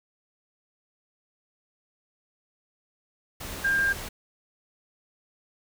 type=tone in noise; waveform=sine; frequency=1600 Hz; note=G6; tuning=35 cents sharp; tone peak=-21 dBFS; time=3.64-3.93 s; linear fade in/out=10 ms; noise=pink; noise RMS=-37 dBFS; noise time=3.4-4.09 s; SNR=+13 dB; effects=none